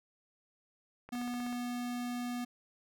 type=click train; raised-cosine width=0.5 ms; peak=-34 dBFS; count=8; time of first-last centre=1.09-1.528 s; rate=16 Hz
type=tone; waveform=square; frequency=243.9 Hz; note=B3; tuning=21 cents flat; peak=-36 dBFS; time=1.12-2.45 s; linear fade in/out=10 ms
effects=none